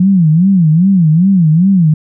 sine tone with vibrato, 174.1 Hz, F3, 5 cents flat, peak -5 dBFS, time 0-1.94 s, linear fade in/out 5 ms, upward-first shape sine, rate 2.5 Hz, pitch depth 220 cents each way, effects none

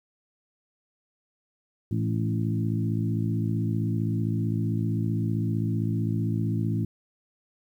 harmonic tone with a mistuned harmonic, 55.5 Hz, A1, 16 cents sharp, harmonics 2 / 3 / 4 / 5 / 6, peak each -26 / -30 / -32 / -34 / -36 dBFS, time 1.91-6.85 s, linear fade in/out 5 ms, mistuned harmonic 4, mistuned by -30 cents, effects 10-bit

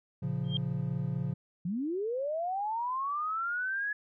triangle chord, Bb minor, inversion none, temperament equal with one note detuned, 114.41 / 138.59 / 174.61 Hz, Bb2 / Db3 / F3, -32 / 0 / 0 cents, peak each -35 / -31 / -33 dBFS, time 0.22-1.34 s, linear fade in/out 10 ms
sine tone with exponential growth, 3197 Hz, G7, 33 cents sharp, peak -27 dBFS, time 0.44-0.57 s, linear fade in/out 2 ms, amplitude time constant 28 ms
sine linear sweep, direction up, 161.2 to 1700 Hz, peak -30 dBFS, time 1.65-3.93 s, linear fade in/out 5 ms
effects none

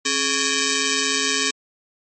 5% pulse ring-modulated tone, 694 Hz, F5, 11 cents flat, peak -4 dBFS, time 0.05-1.51 s, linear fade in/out 10 ms, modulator 965 Hz, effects MP3 32 kbps

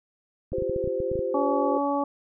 clicks, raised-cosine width 5 ms, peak -22 dBFS, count 11, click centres 0.521 / 0.584 / 0.622 / 0.696 / 0.762 / 0.842 / 0.875 / 1.003 / 1.116 / 1.155 / 1.192 s
sine chord, F suspended second, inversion none, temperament equal with one note detuned, 349.2 / 392 / 518.1 Hz, F4 / G4 / C5, 0 / 0 / -17 cents, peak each -33 / -30 / -27 dBFS, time 0.53-1.78 s, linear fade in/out 2 ms
harmonic tone, 283.2 Hz, C#4, 37 cents sharp, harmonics 1 / 2 / 3 / 4, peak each -27 / -28 / -28 / -31 dBFS, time 1.34-2.04 s, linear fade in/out 5 ms
effects none

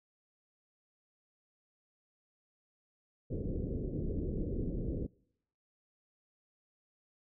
pink low-pass noise, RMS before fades -36 dBFS, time 3.3-5.07 s, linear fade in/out 10 ms, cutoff 490 Hz, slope 48 dB/octave, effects noise-tail reverb RT60 0.8 s tail -26 dB re dry

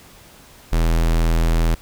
square tone, 41.2 Hz, E1, in tune, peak -15 dBFS, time 0.72-1.75 s, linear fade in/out 10 ms, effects pink hiss -46 dBFS RMS until 1.81 s

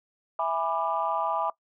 sine chord, E dominant seventh, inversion none, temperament just, 659.3 / 824.1 / 988.9 / 1186.7 Hz, E5 / G#5 / B5 / D6, 0 / -14 / +2 / +18 cents, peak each -30 dBFS, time 0.39-1.5 s, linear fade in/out 2 ms, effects noise-tail reverb RT60 0.1 s tail -20 dB re dry + tanh soft clip ceiling -14 dBFS

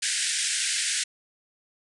white band-pass noise, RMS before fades -27 dBFS, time 0.02-1.04 s, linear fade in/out 10 ms, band 1500 to 9700 Hz, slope 96 dB/octave, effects none

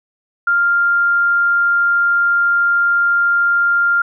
sine tone, 1396.9 Hz, F6, in tune, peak -11 dBFS, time 0.47-4.02 s, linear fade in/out 5 ms, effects none

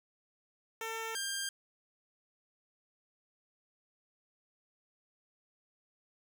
10% pulse tone pair in turn, 449.5 / 1596.3 Hz, A4 / G6, +37 / +31 cents, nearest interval octave + minor seventh, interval 2194 cents, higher second, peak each -29 / -26 dBFS, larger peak second, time 0.81-1.15 / 1.15-1.49 s, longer neither, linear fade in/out 2 ms, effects none

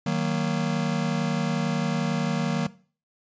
square chord, D# minor, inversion none, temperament just, 155.56 / 186.68 / 233.3 Hz, D#3 / F#3 / A#3, 0 / +16 / +2 cents, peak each -28 / -28 / -29 dBFS, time 0.06-2.67 s, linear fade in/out 5 ms, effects noise-tail reverb RT60 0.4 s tail -18 dB re dry + resampled to 16000 Hz

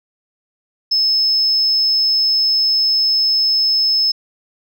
sine tone, 5210 Hz, E8, 21 cents flat, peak -11 dBFS, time 0.91-4.12 s, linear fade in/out 10 ms, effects tanh soft clip ceiling -8 dBFS

